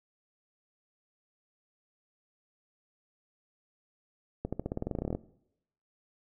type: accelerating click train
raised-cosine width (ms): 2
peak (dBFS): -19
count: 17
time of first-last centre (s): 4.45-5.15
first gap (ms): 76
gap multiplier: 0.92
effects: noise-tail reverb RT60 0.8 s tail -20 dB re dry